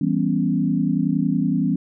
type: chord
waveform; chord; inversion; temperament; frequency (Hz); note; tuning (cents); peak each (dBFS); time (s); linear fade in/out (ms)
sine; C# half-diminished seventh; first; equal; 164.81 / 196 / 246.9 / 277.2; E3 / G3 / B3 / C#4; 0 / 0 / 0 / 0; -23; 0.01-1.76; 5
effects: none